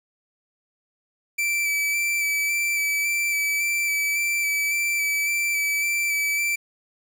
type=tone with vibrato; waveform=45% pulse; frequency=2321 Hz; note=D7; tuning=21 cents flat; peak=-21 dBFS; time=1.38-6.56 s; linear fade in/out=10 ms; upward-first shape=square; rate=1.8 Hz; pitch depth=15 cents each way; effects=9-bit